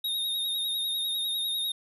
square tone with vibrato, 3729 Hz, A#7, in tune, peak -28 dBFS, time 0.04-1.72 s, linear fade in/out 5 ms, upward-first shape sine, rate 10 Hz, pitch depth 45 cents each way, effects none

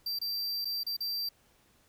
square tone with dropouts, 4699 Hz, D8, in tune, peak -32 dBFS, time 0.06-1.29 s, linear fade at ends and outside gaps 5 ms, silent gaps 0.189-0.214 / 0.647-0.653 / 0.834-0.865 / 0.967-1.005 s, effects pink hiss -66 dBFS RMS until 1.88 s

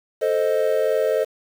triangle chord, A diminished, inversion none, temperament equal, 440 / 523.3 / 622.3 Hz, A4 / C5 / Eb5, 0 / 0 / 0 cents, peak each -20 dBFS, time 0.21-1.25 s, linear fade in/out 20 ms, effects 7-bit

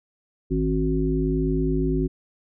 harmonic tone with a mistuned harmonic, 52.6 Hz, G#1, 23 cents sharp, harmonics 1 / 3 / 5 / 7, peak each -25 / -26 / -25 / -26 dBFS, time 0.5-2.08 s, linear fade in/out 20 ms, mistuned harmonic 5, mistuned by +26 cents, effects none

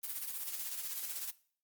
blue noise with tremolo, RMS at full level -38 dBFS, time 0.03-1.31 s, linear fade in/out 10 ms, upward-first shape sine, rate 16 Hz, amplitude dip 55%, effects noise-tail reverb RT60 0.5 s tail -20 dB re dry + Opus 32 kbps

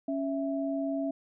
sine tone pair together, 277.2 / 659.3 Hz, C#4 / E5, 0 / 0 cents, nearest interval octave + minor third, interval 1500 cents, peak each -30 / -33 dBFS, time 0.08-1.11 s, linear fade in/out 5 ms, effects none

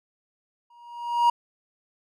triangle tone with exponential growth, 950 Hz, A#5, 33 cents sharp, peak -12 dBFS, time 0.7-1.3 s, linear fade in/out 5 ms, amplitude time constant 130 ms, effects none

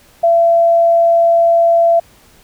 sine tone, 675 Hz, E5, 41 cents sharp, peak -7 dBFS, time 0.23-2 s, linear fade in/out 10 ms, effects pink hiss -47 dBFS RMS until 2.43 s

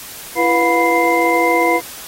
sine tone cluster, 337.3 / 490.9 / 715 / 988 / 2088 Hz, E4 / B4 / F5 / B5 / C7, +40 / -10 / +41 / 0 / -4 cents, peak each -18 dBFS, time 0.35-1.81 s, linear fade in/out 50 ms, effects white hiss -33 dBFS RMS until 2.07 s + AAC 48 kbps

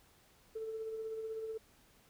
sine tone with tremolo, 442.8 Hz, A4, 11 cents sharp, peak -36 dBFS, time 0.55-1.58 s, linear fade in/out 10 ms, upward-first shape sine, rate 16 Hz, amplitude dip 40%, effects tanh soft clip ceiling -33 dBFS + pink hiss -66 dBFS RMS until 2.09 s

